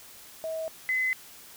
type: tone pair in turn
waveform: sine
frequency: 642 / 2032 Hz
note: E5 / B6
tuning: -46 / +49 cents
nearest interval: octave + minor sixth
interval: 1995 cents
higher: second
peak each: -30 / -24 dBFS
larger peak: second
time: 0.44-0.68 / 0.89-1.13 s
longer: neither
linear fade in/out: 0 ms
effects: white hiss -49 dBFS RMS until 1.56 s